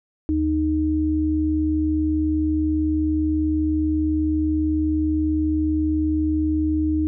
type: tone pair together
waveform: sine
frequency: 77.3 / 309.2 Hz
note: D#2 / D#4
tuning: -11 / -11 cents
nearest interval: 2 octaves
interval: 2400 cents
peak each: -24 / -19 dBFS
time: 0.29-7.07 s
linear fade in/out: 0 ms
effects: none